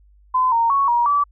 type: tone with pitch steps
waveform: sine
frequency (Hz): 1020 / 924 / 1110 / 951 / 1153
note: C6 / A#5 / C#6 / A#5 / D6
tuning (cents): -44 / -16 / +2 / +34 / -32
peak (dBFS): -14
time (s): 0.34-1.24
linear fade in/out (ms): 10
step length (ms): 180
effects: added 50 Hz sine -49 dBFS peak until 1.31 s